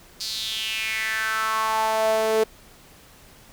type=tone with high-pass filter sweep; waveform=sawtooth; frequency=220 Hz; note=A3; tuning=in tune; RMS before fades=-24 dBFS; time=0.2-2.44 s; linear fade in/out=10 ms; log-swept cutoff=4700 to 450 Hz; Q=4.8; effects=pink hiss -50 dBFS RMS until 3.52 s